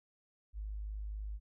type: tone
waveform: sine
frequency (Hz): 51.91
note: G#1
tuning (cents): 0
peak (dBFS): -38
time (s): 0.53-1.4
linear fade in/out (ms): 50
effects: none